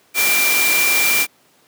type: tone in noise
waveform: sine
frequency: 2367 Hz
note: D7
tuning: 13 cents sharp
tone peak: -16 dBFS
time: 0.14-1.27 s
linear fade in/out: 50 ms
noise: white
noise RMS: -18 dBFS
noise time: 0.14-1.27 s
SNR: -1 dB
effects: pink hiss -55 dBFS RMS until 1.67 s + high-pass 200 Hz 12 dB/octave